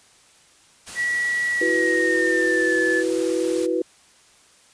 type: noise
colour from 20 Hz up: white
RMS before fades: -35 dBFS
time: 0.86-3.67 s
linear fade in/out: 20 ms
type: tone with pitch glide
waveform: sine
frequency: 1937 to 1735.7 Hz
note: B6 to A6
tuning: -34 to -24 cents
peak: -20 dBFS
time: 0.95-3.04 s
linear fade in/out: 50 ms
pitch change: -190 cents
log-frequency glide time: 1.55-2.77 s
type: chord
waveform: sine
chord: E suspended second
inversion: none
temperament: equal with one note detuned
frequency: 329.6 / 370 / 491.6 Hz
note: E4 / F#4 / B4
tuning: 0 / 0 / -8 cents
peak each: -24 dBFS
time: 1.61-3.82 s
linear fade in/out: 5 ms
effects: white hiss -54 dBFS RMS until 4.73 s + resampled to 22050 Hz